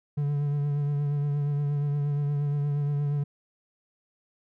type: tone with vibrato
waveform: triangle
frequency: 144.6 Hz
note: D3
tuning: 27 cents flat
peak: -22 dBFS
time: 0.17-3.24 s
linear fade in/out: 10 ms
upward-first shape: triangle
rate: 8.5 Hz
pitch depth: 33 cents each way
effects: none